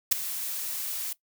blue noise with ADSR envelope, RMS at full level -17 dBFS, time 0.11-1.13 s, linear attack 12 ms, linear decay 8 ms, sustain -16 dB, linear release 3 ms, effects noise-tail reverb RT60 0.1 s tail -18 dB re dry

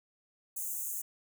white high-pass noise, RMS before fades -37 dBFS, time 0.56-1.02 s, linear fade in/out 10 ms, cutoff 6300 Hz, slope 96 dB/octave, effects none

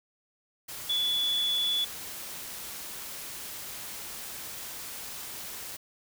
sine tone in noise, 3433 Hz, A7, 43 cents flat, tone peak -25 dBFS, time 0.89-1.85 s, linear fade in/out 10 ms, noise white, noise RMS -40 dBFS, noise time 0.68-5.77 s, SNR +12 dB, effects none

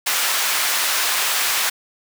pink high-pass noise, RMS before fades -20 dBFS, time 0.06-1.7 s, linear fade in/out 10 ms, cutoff 1200 Hz, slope 12 dB/octave, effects none

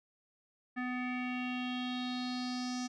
square tone with low-pass filter sweep, 250 Hz, B3, 21 cents sharp, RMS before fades -37 dBFS, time 0.76-2.88 s, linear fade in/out 20 ms, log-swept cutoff 1900 to 5900 Hz, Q 4.7, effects none

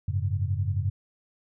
sine chord, F# suspended second, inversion none, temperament equal, 92.5 / 103.83 / 138.59 Hz, F#2 / G#2 / C#3, 0 / 0 / 0 cents, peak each -27 / -28 / -33 dBFS, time 0.08-0.9 s, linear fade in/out 5 ms, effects none

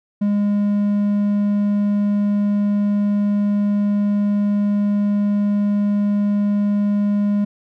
triangle tone, 204.8 Hz, G#3, 24 cents flat, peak -13 dBFS, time 0.21-7.45 s, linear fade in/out 10 ms, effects none

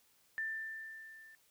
sine tone with level ramp, 1779 Hz, A6, 19 cents sharp, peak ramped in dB -34 to -55 dBFS, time 0.38-1.35 s, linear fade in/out 0 ms, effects white hiss -70 dBFS RMS until 1.5 s

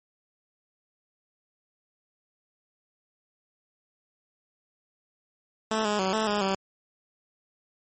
10% pulse tone with pitch steps, 219.1 / 208.8 / 189.2 / 218.7 / 207 / 193.1 Hz, A3 / G#3 / F#3 / A3 / G#3 / G3, -7 / +10 / +39 / -10 / -5 / -26 cents, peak -16 dBFS, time 5.71-6.55 s, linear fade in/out 2 ms, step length 140 ms, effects MP3 32 kbps

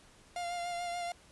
45% pulse tone with vibrato, 698.5 Hz, F5, in tune, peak -35 dBFS, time 0.36-1.12 s, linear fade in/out 2 ms, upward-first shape sine, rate 6.9 Hz, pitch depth 22 cents each way, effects pink hiss -60 dBFS RMS until 1.31 s + resampled to 24000 Hz

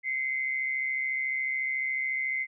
sine tone pair together, 2064 / 2198 Hz, C7 / C#7, -24 / -15 cents, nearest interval minor second, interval 109 cents, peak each -28 / -35 dBFS, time 0.03-2.47 s, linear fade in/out 50 ms, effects none

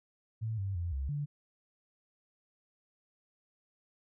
sine tone with pitch steps, 111.1 / 97.6 / 86.2 / 67.9 / 145.3 Hz, A2 / G2 / F2 / C#2 / D3, +17 / -7 / -22 / -35 / -18 cents, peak -32 dBFS, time 0.41-1.26 s, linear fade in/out 20 ms, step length 170 ms, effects none

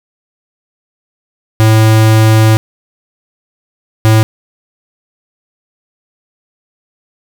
square tone bursts at uneven times, 110 Hz, A2, in tune, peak -5 dBFS, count 2, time 1.6-2.57 / 4.05-4.23 s, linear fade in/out 0 ms, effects none

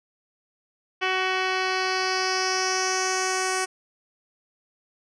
10% pulse tone with low-pass filter sweep, 374.5 Hz, F#4, 21 cents sharp, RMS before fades -25 dBFS, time 1.01-3.66 s, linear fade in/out 20 ms, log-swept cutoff 3200 to 8000 Hz, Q 3.5, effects none

